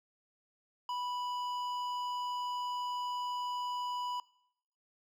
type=tone with hard clipping; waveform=sine; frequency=986 Hz; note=B5; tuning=3 cents flat; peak=-36 dBFS; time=0.89-4.2 s; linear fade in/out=2 ms; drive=10 dB; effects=noise-tail reverb RT60 0.8 s tail -23 dB re dry